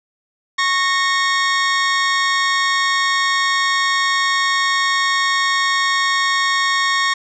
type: tone pair together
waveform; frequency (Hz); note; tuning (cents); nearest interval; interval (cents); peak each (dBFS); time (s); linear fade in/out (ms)
sawtooth; 1100 / 1850; C#6 / A#6; -14 / -14; major sixth; 900; -14; 0.58-7.14; 10
effects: resampled to 16000 Hz + 7-bit